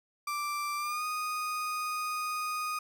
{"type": "tone with pitch glide", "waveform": "35% pulse", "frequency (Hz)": [1174.7, 1239.5], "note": ["D6", "D#6"], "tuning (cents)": [0, -7], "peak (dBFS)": -30, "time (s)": [0.27, 2.79], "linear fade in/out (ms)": 5, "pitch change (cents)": 93, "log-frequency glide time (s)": [0.77, 1.04], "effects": []}